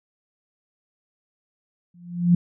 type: tone with exponential growth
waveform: sine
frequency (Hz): 174.61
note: F3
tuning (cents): 0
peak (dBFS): -10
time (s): 1.94-2.35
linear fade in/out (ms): 5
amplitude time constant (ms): 88
effects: none